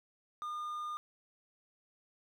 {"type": "tone with hard clipping", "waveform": "triangle", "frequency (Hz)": 1214, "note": "D#6", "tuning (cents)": -43, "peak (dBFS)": -38, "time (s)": [0.42, 0.97], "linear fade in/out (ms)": 0, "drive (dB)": 6, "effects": []}